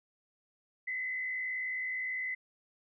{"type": "tone with frequency modulation", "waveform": "sine", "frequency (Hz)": 2025, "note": "B6", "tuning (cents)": 43, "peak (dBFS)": -33, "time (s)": [0.87, 2.35], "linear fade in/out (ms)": 10, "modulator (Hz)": 59.1, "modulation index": 0.84, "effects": []}